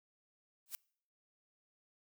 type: noise with exponential growth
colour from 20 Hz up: blue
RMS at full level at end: -38 dBFS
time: 0.66-0.75 s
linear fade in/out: 0 ms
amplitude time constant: 18 ms
effects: noise-tail reverb RT60 0.6 s tail -26 dB re dry